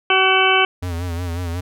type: harmonic tone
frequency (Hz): 378.9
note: F#4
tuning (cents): +41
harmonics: 1 / 2 / 3 / 4 / 6 / 7 / 8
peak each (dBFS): -20 / -20 / -20 / -20 / -20 / -20 / -20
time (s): 0.1-0.65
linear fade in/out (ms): 2
type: tone with vibrato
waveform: square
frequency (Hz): 86.8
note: F2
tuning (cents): -10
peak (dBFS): -23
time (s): 0.82-1.61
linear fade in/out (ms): 10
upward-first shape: sine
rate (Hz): 5.5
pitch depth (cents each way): 71
effects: none

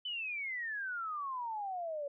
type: exponential sweep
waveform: sine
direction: down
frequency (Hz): 3043 to 557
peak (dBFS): -36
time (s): 0.05-2.08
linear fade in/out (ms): 5
effects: none

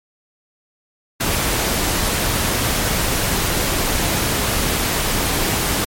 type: noise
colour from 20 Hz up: pink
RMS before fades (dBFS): -19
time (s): 1.2-5.85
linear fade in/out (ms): 10
effects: MP3 64 kbps

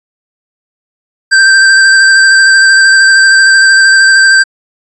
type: tone with vibrato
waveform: square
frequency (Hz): 1568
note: G6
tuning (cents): 0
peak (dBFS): -3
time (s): 1.31-4.44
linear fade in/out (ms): 20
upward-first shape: square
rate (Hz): 13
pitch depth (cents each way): 14
effects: resampled to 22050 Hz

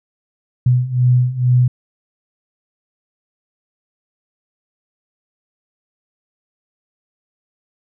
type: beating tone pair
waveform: sine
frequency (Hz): 123.47 / 125.67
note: B2 / B2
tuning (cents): 0 / +31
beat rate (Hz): 2.2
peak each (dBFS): -16 / -13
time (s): 0.66-1.68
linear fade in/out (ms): 5
effects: none

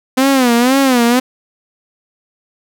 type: tone with vibrato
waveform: sawtooth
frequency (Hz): 253.8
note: B3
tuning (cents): +47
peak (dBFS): -5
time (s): 0.17-1.2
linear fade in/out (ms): 10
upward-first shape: sine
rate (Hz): 2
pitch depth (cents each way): 140
effects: none

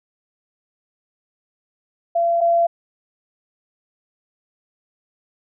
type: tone pair in turn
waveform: sine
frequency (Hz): 681 / 681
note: F5 / F5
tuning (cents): -44 / -44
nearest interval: unison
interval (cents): 0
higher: neither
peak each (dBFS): -15 / -13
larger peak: second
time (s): 2.15-2.41 / 2.41-2.67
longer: neither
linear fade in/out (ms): 10
effects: none

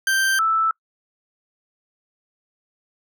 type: tone pair in turn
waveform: 40% pulse / sine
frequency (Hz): 1568 / 1318.5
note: G6 / E6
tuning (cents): 0 / 0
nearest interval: minor third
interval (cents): 300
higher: first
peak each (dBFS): -16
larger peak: neither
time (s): 0.07-0.39 / 0.39-0.71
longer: neither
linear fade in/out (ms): 2
effects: noise-tail reverb RT60 0.1 s tail -26 dB re dry

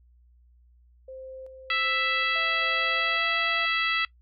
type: tone with tremolo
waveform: sine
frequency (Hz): 523.3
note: C5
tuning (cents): 0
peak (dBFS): -38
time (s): 1.08-3.17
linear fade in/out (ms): 5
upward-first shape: square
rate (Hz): 1.3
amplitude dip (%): 45
type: harmonic tone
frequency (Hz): 660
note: E5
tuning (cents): +2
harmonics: 2 / 3 / 4 / 5 / 6 / 7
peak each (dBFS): -29 / -28 / -29 / -31 / -38 / -40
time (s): 1.7-4.05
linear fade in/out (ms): 2
type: tone with pitch glide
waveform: sine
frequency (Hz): 659.3 to 677.4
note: E5 to E5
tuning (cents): 0 to +47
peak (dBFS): -36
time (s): 2.35-3.66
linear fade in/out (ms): 10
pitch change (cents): +47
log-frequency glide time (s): 2.72-3.33
effects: noise-tail reverb RT60 0.1 s tail -21 dB re dry + added 60 Hz sine -55 dBFS peak until 4.21 s

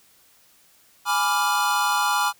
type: chord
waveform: square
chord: G# diminished seventh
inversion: none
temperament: equal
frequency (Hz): 830.6 / 987.8 / 1174.7 / 1396.9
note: G#5 / B5 / D6 / F6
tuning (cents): 0 / 0 / 0 / 0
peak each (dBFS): -26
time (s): 1.05-2.33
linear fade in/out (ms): 50
effects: white hiss -57 dBFS RMS until 2.39 s

